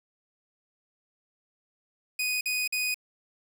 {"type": "tone bursts", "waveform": "sawtooth", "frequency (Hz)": 2489, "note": "D#7", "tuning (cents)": 0, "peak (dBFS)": -23, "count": 3, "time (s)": [2.19, 2.944], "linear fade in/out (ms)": 5, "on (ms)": 220, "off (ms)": 47, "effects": ["9-bit"]}